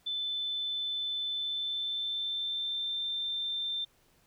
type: tone with pitch glide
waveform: sine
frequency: 3520 to 3575 Hz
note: A7 to A7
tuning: 0 to +27 cents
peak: -31 dBFS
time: 0.06-3.85 s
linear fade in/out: 10 ms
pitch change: +27 cents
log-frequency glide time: 1.3-3.02 s
effects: pink hiss -67 dBFS RMS until 4.26 s